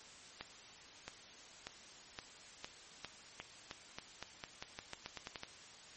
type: accelerating click train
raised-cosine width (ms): 0.2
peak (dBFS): -25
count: 19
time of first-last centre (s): 0.41-5.434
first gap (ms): 670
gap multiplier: 0.88
effects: white hiss -56 dBFS RMS until 5.96 s + MP3 32 kbps